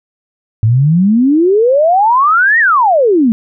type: exponential two-way sweep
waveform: sine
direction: up then down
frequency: 105 to 1916 to 214 Hz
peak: -6 dBFS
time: 0.63-3.32 s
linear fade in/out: 0 ms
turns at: 2.59 s
effects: none